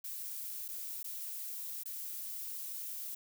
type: noise with dropouts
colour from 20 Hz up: violet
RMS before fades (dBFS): -42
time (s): 0.04-3.15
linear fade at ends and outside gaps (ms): 5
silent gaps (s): 0.681-0.686 / 1.03-1.042 / 1.835-1.856
effects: none